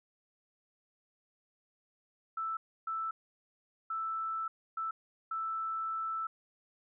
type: tone bursts at uneven times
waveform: sine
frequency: 1321 Hz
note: E6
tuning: 3 cents sharp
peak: -33 dBFS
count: 5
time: 2.37-2.57 / 2.87-3.11 / 3.9-4.48 / 4.77-4.91 / 5.31-6.27 s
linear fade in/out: 5 ms
effects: none